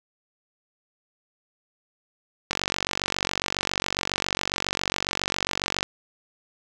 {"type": "click train", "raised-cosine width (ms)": 0.2, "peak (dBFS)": -6, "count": 158, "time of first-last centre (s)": [2.51, 5.829], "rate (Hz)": 47.3, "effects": []}